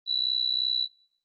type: tone with amplitude modulation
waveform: sine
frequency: 3951 Hz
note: B7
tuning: in tune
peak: -20 dBFS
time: 0.06-0.88 s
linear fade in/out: 50 ms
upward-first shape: sine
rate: 62.9 Hz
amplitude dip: 85%
effects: noise-tail reverb RT60 0.6 s tail -22 dB re dry + Opus 48 kbps